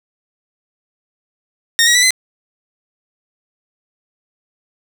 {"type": "tone with pitch steps", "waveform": "15% pulse", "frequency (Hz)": [1844, 1906.8, 1971.8, 2039], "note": ["A#6", "A#6", "B6", "C7"], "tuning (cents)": [-19, 39, -3, -45], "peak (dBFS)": -3, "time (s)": [1.79, 2.106], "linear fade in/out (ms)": 0, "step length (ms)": 79, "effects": []}